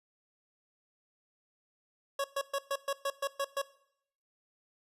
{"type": "tone bursts", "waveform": "25% pulse", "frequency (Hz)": 554.4, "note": "C#5", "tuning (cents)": 0, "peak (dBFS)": -26, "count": 9, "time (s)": [2.19, 3.618], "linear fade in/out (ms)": 5, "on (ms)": 52, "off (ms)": 120, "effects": ["noise-tail reverb RT60 0.7 s tail -19 dB re dry", "resampled to 32000 Hz"]}